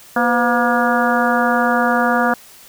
harmonic tone with a mistuned harmonic, 238.4 Hz, A#3, 39 cents sharp, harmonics 1 / 2 / 3 / 4 / 5 / 6 / 7, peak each -19 / -21 / -19 / -23 / -22 / -20 / -24 dBFS, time 0.16-2.34 s, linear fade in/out 5 ms, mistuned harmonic 2, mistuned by +99 cents, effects white hiss -43 dBFS RMS until 2.68 s

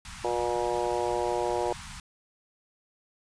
pink band-stop noise, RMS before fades -42 dBFS, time 0.05-2 s, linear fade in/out 2 ms, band 210 to 840 Hz, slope 48 dB/octave
harmonic tone, 120 Hz, B2, 49 cents flat, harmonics 3 / 4 / 5 / 6 / 7 / 8, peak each -31 / -32 / -33 / -34 / -34 / -35 dBFS, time 0.24-1.73 s, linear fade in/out 5 ms
effects resampled to 22050 Hz

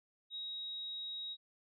sine tone, 3800 Hz, A#7, 33 cents sharp, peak -40 dBFS, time 0.3-1.37 s, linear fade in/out 50 ms, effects none

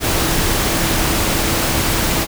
sine tone in noise, 329.6 Hz, E4, in tune, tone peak -26 dBFS, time 0-2.27 s, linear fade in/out 50 ms, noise pink, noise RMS -17 dBFS, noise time 0-2.27 s, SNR -12 dB, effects none

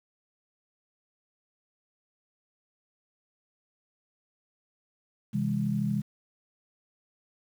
sine chord, C augmented, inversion none, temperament just, 130.81 / 163.52 / 204.4 Hz, C3 / E3 / G#3, 0 / -14 / -27 cents, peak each -31 / -32 / -28 dBFS, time 5.33-6.02 s, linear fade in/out 20 ms, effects 9-bit

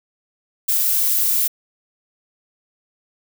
violet noise, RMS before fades -18 dBFS, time 0.68-1.48 s, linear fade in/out 10 ms, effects none

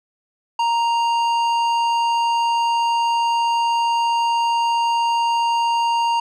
triangle tone with tanh clipping, 932.3 Hz, A#5, in tune, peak -18 dBFS, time 0.59-6.2 s, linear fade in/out 5 ms, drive 16 dB, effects none

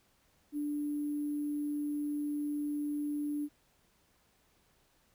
sine tone with sample-and-hold, 293.7 Hz, D4, in tune, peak -32 dBFS, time 0.52-3.49 s, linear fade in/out 50 ms, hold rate 11025 Hz, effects pink hiss -70 dBFS RMS until 5.14 s

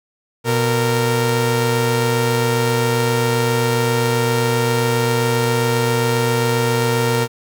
sawtooth tone pair together, 122.3 / 461.7 Hz, B2 / A#4, -16 / -17 cents, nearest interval octave + major seventh, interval 2299 cents, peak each -14 dBFS, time 0.44-7.28 s, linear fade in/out 50 ms, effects none

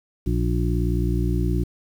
harmonic tone, 59 Hz, A#1, 22 cents sharp, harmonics 1 / 2 / 3 / 5 / 6, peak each -22 / -25 / -27 / -29 / -30 dBFS, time 0.26-1.64 s, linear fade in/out 10 ms, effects 8-bit

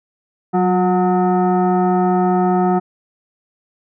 sine tone with frequency modulation, 185 Hz, F#3, in tune, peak -12 dBFS, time 0.53-2.8 s, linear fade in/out 20 ms, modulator 545 Hz, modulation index 1.3, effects none

